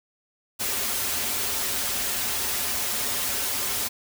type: noise with comb filter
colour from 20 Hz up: white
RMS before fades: -27 dBFS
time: 0.59-3.89 s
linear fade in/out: 20 ms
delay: 6.2 ms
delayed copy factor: -0.8
effects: none